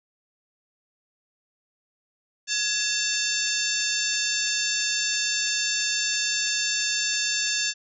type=harmonic tone with a mistuned harmonic; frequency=897 Hz; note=A5; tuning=33 cents sharp; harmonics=2 / 3 / 4 / 5 / 6 / 7 / 8; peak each=-31 / -31 / -31 / -31 / -31 / -31 / -31 dBFS; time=2.47-7.74 s; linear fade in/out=50 ms; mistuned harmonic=2; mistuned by=-110 cents; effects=none